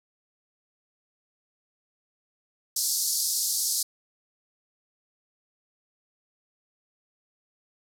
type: band-pass noise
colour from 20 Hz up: pink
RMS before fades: -27 dBFS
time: 2.76-3.83 s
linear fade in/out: 5 ms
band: 4500 to 14000 Hz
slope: 48 dB/octave
effects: none